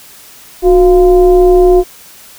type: tone with frequency modulation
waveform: sine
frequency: 363.7 Hz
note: F#4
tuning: 30 cents flat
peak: -3 dBFS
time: 0.62-1.84 s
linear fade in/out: 50 ms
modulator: 332 Hz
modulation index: 0.6
effects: white hiss -37 dBFS RMS until 2.38 s